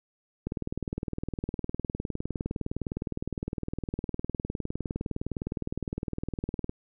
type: click train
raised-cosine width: 3 ms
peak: -18 dBFS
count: 123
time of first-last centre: 0.47-6.694 s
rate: 19.6 Hz
effects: none